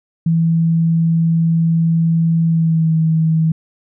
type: tone with pitch glide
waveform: sine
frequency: 164.81 to 160.49 Hz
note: E3 to E3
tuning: 0 to -46 cents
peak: -11 dBFS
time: 0.26-3.52 s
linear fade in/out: 5 ms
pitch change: -46 cents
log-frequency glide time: 2.46-2.93 s
effects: none